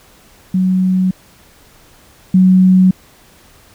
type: tone pair in turn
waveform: sine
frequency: 185.8 / 185.8 Hz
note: F#3 / F#3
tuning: +7 / +7 cents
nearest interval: unison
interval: 0 cents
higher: neither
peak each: -10 / -5 dBFS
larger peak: second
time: 0.54-1.11 / 2.34-2.91 s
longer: neither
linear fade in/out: 5 ms
effects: pink hiss -46 dBFS RMS until 3.74 s